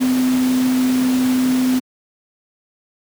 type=tone in noise; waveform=sine; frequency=255.5 Hz; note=C4; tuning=41 cents flat; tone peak=-13 dBFS; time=0-1.8 s; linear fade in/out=20 ms; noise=pink; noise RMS=-27 dBFS; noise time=0-1.8 s; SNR=+11 dB; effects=high-pass 150 Hz 12 dB/octave